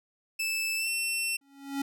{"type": "tone with pitch glide", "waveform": "sawtooth", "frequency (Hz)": [2632, 2700], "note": ["E7", "E7"], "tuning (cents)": [-3, 41], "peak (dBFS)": -25, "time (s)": [0.39, 1.37], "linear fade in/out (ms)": 10, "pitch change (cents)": 44, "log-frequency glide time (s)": [0.76, 0.89]}
{"type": "tone with exponential growth", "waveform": "square", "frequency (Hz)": 277.2, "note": "C#4", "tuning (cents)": 0, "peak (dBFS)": -27, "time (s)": [1.41, 1.82], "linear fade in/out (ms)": 5, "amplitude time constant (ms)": 89}
{"effects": []}